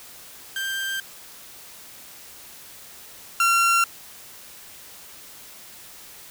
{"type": "tone pair in turn", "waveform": "30% pulse", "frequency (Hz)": [1577, 1369.5], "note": ["G6", "F6"], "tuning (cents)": [10, -34], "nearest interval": "major second", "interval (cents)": 244, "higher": "first", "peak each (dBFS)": [-23, -14], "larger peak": "second", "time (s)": [[0.56, 1], [3.4, 3.84]], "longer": "neither", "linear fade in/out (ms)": 2, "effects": ["white hiss -44 dBFS RMS until 6.3 s"]}